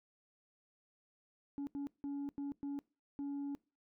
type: tone bursts at uneven times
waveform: sine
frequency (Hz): 282.3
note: C#4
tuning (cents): +32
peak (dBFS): -35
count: 6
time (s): 1.58-1.67 / 1.75-1.87 / 2.04-2.29 / 2.38-2.52 / 2.63-2.79 / 3.19-3.55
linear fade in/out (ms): 0
effects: noise-tail reverb RT60 0.3 s tail -24 dB re dry + tanh soft clip ceiling -37 dBFS